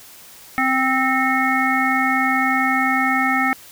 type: harmonic tone with a mistuned harmonic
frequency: 261.6 Hz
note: C4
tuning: in tune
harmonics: 1 / 3 / 5 / 7 / 8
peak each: -22 / -22 / -22 / -22 / -22 dBFS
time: 0.58-3.53 s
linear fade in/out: 0 ms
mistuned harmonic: 8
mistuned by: +71 cents
effects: white hiss -43 dBFS RMS until 3.71 s